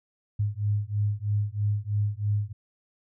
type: beating tone pair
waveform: sine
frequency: 102.2 / 105.3 Hz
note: G#2 / G#2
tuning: -27 / +24 cents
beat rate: 3.1 Hz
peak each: -27 dBFS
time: 0.39-2.53 s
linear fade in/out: 10 ms
effects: none